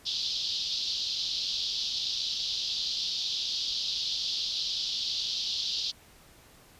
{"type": "band-pass noise", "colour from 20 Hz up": "white", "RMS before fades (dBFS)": -32, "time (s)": [0.05, 5.92], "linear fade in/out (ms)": 20, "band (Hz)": [3300, 5000], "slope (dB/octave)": 48, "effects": ["pink hiss -56 dBFS RMS until 6.79 s", "resampled to 32000 Hz"]}